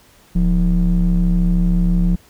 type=ring-modulated tone; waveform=triangle; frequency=69.5 Hz; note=C#2; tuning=5 cents sharp; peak=-7 dBFS; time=0.35-2.16 s; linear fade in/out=10 ms; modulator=106 Hz; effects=pink hiss -50 dBFS RMS until 2.29 s